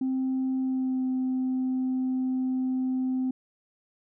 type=tone with pitch glide; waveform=sine; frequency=261.6 to 258.1 Hz; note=C4 to C4; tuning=0 to -23 cents; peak=-23 dBFS; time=0.01-3.31 s; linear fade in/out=5 ms; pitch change=-23 cents; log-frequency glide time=0.6-1.05 s; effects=tanh soft clip ceiling -22 dBFS